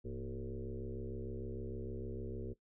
sine tone with frequency modulation, 233.1 Hz, A#3, in tune, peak -40 dBFS, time 0.04-2.54 s, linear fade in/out 20 ms, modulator 66.6 Hz, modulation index 3.4, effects noise-tail reverb RT60 0.1 s tail -17 dB re dry

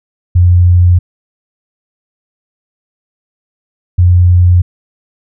sine tone pair in turn, 88.7 / 89.01 Hz, F2 / F2, +27 / +33 cents, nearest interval unison, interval 6 cents, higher second, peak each -3 dBFS, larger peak neither, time 0.35-0.99 / 3.98-4.62 s, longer neither, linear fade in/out 10 ms, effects none

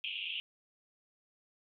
pink band-pass noise, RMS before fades -39 dBFS, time 0.04-0.4 s, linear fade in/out 0 ms, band 2500 to 3300 Hz, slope 96 dB/octave, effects none

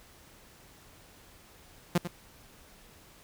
sawtooth tone with echo, 174.61 Hz, F3, in tune, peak -18 dBFS, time 1.95-1.98 s, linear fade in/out 5 ms, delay 96 ms, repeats 1, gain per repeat -11 dB, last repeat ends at 2.076 s, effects pink hiss -56 dBFS RMS until 3.23 s

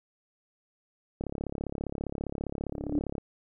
click train, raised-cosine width 2 ms, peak -20 dBFS, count 70, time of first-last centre 1.21-3.181 s, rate 35 Hz
sine tone with exponential growth, 293.7 Hz, D4, in tune, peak -22 dBFS, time 2.72-2.99 s, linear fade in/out 2 ms, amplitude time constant 58 ms
effects none

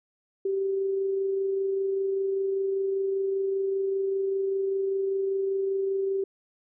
sine tone with amplitude modulation, 388.9 Hz, G4, 14 cents flat, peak -23 dBFS, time 0.45-6.24 s, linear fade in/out 5 ms, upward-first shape sine, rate 25.1 Hz, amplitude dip 25%, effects none

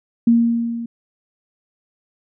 sine tone with level ramp, 233.1 Hz, A#3, in tune, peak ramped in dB -8 to -25 dBFS, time 0.27-0.86 s, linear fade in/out 5 ms, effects none

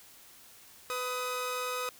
sawtooth tone pair together, 499.4 / 1258.4 Hz, B4 / D#6, +19 / +19 cents, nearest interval octave + major third, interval 1600 cents, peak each -32 / -31 dBFS, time 0.9-1.89 s, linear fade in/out 0 ms, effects white hiss -55 dBFS RMS until 1.99 s

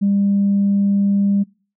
sine tone, 199.9 Hz, G3, 34 cents sharp, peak -12 dBFS, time 0.01-1.44 s, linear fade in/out 20 ms, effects noise-tail reverb RT60 0.4 s tail -26 dB re dry + tanh soft clip ceiling -9 dBFS

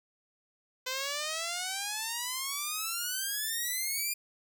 5% pulse exponential sweep, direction up, 507 to 2427 Hz, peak -21 dBFS, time 0.86-4.14 s, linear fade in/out 10 ms, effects none

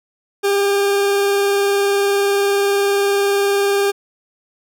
40% pulse tone with vibrato, 400.3 Hz, G4, 36 cents sharp, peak -13 dBFS, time 0.43-3.92 s, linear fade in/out 20 ms, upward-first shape triangle, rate 20 Hz, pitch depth 23 cents each way, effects none

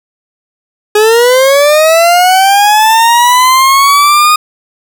40% pulse linear sweep, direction up, 415.3 to 1238 Hz, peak -3 dBFS, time 0.95-4.36 s, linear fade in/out 5 ms, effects none

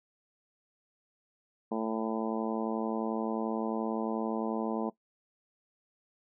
harmonic tone, 111.4 Hz, A2, 22 cents sharp, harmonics 2 / 3 / 4 / 5 / 6 / 7 / 8 / 9, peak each -33 / -37 / -36 / -40 / -41 / -41 / -42 / -44 dBFS, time 1.71-4.9 s, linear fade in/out 10 ms, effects noise-tail reverb RT60 0.1 s tail -18 dB re dry

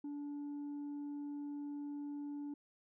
sine tone, 289.3 Hz, D4, 26 cents flat, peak -38 dBFS, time 0.04-2.54 s, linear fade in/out 5 ms, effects tanh soft clip ceiling -40 dBFS

